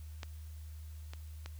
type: clicks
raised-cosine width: 0.2 ms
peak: -24 / -29 / -27 dBFS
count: 3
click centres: 0.232 / 1.135 / 1.46 s
effects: added 77 Hz sine -44 dBFS peak until 1.59 s + white hiss -63 dBFS RMS until 1.59 s